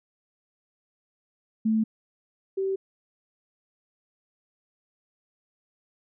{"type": "tone pair in turn", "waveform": "sine", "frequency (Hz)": [220, 385.7], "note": ["A3", "G4"], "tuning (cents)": [0, -28], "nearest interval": "minor seventh", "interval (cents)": 972, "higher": "second", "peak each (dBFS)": [-20, -24], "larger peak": "first", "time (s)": [[1.65, 1.84], [2.57, 2.76]], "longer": "neither", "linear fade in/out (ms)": 10, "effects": []}